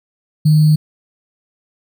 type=tone with sample-and-hold; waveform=sine; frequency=153.7 Hz; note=D#3; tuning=21 cents flat; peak=-7 dBFS; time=0.45-0.76 s; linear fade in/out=10 ms; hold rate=4410 Hz; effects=none